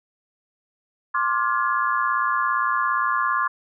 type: chord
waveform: sine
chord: D half-diminished seventh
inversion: third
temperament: just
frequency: 1057.2 / 1174.7 / 1409.6 / 1691.5 Hz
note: C6 / D6 / F6 / Ab6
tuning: +18 / 0 / +16 / +31 cents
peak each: -23 / -24 / -27 / -27 dBFS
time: 1.14-3.48 s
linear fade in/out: 10 ms
effects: none